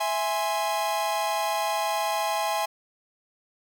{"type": "chord", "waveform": "45% pulse", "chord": "E augmented", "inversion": "none", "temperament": "equal", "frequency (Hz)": [659.3, 830.6, 1046.5], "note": ["E5", "G#5", "B#5"], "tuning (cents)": [0, 0, 0], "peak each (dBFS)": [-30, -27, -31], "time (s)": [0, 2.66], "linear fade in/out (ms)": 10, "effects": []}